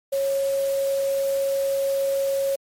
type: tone in noise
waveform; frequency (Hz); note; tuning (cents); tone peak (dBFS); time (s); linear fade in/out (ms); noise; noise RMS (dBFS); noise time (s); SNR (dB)
sine; 549; C#5; -17; -20; 0.12-2.56; 10; white; -38; 0.12-2.56; +15
effects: MP3 64 kbps